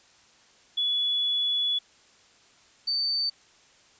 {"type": "tone pair in turn", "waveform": "sine", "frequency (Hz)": [3410, 4569], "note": ["G#7", "D8"], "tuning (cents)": [45, -48], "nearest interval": "perfect fourth", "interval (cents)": 507, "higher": "second", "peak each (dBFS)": [-23, -24], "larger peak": "first", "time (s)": [[0.77, 1.79], [2.87, 3.3]], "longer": "first", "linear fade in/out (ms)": 10, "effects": ["white hiss -58 dBFS RMS until 3.99 s", "resampled to 16000 Hz"]}